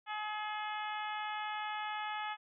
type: harmonic tone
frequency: 424.3 Hz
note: G#4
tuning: 37 cents sharp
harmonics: 2 / 3 / 4 / 5 / 6 / 7 / 8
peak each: -39 / -43 / -45 / -47 / -49 / -50 / -51 dBFS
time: 0.06-2.37 s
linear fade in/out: 50 ms
effects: none